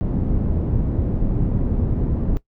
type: low-pass noise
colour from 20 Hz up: pink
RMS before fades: -20 dBFS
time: 0.01-2.37 s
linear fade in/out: 0 ms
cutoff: 260 Hz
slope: 12 dB/octave
effects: noise-tail reverb RT60 0.1 s tail -18 dB re dry